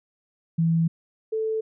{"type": "tone pair in turn", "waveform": "sine", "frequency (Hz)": [164.81, 440], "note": ["E3", "A4"], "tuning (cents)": [0, 0], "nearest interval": "octave + perfect fourth", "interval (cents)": 1700, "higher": "second", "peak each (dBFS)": [-18, -23], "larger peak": "first", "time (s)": [[0.58, 0.88], [1.32, 1.61]], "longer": "first", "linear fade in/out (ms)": 10, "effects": []}